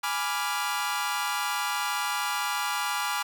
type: chord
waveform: sawtooth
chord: G# diminished seventh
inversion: none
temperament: equal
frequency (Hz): 830.6 / 987.8 / 1174.7 / 1396.9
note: G#5 / B5 / D6 / F6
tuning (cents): 0 / 0 / 0 / 0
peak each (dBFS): -29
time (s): 0.03-3.23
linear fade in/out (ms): 10
effects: none